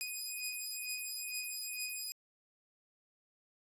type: beating tone pair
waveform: 10% pulse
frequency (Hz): 2489 / 2491.2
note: D#7 / D#7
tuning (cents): 0 / +2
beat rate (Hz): 2.2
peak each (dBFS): -33 / -32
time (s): 0.01-2.12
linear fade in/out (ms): 0
effects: resampled to 32000 Hz